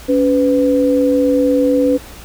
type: tone pair together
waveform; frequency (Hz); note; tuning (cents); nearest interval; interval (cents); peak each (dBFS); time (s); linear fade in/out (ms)
sine; 280.8 / 500.3; C#4 / B4; +22 / +22; minor seventh; 1000; -13; 0.08-1.98; 20
effects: added 60 Hz sine -39 dBFS peak until 2.24 s + pink hiss -37 dBFS RMS until 2.24 s